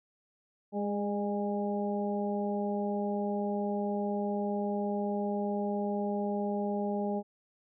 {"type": "harmonic tone with a mistuned harmonic", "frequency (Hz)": 204.8, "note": "G#3", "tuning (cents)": -24, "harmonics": [1, 2, 3, 4], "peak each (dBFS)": [-32, -35, -37, -38], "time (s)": [0.72, 7.23], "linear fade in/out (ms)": 50, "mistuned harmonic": 3, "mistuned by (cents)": -21, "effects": []}